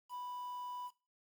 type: tone with quantisation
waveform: triangle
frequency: 987.8 Hz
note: B5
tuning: in tune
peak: -40 dBFS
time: 0.09-0.91 s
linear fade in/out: 50 ms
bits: 10
effects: noise-tail reverb RT60 0.3 s tail -18 dB re dry